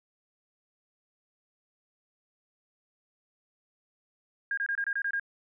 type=tone bursts; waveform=sine; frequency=1620 Hz; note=G#6; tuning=43 cents flat; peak=-27 dBFS; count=8; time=4.51-5.197 s; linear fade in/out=2 ms; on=64 ms; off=25 ms; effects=none